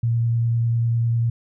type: tone with vibrato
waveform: sine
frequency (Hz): 116.54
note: A#2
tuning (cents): 0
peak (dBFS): -17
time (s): 0.03-1.3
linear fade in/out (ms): 5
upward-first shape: sine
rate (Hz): 10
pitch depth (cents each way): 10
effects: none